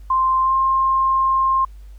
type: tone with pitch glide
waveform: sine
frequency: 1046.5 to 1061.1 Hz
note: C6 to C6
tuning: 0 to +24 cents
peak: -14 dBFS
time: 0.1-1.65 s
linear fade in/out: 5 ms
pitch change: +24 cents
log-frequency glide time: 0.41-0.55 s
effects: added 50 Hz sine -36 dBFS peak until 1.98 s + pink hiss -59 dBFS RMS until 1.98 s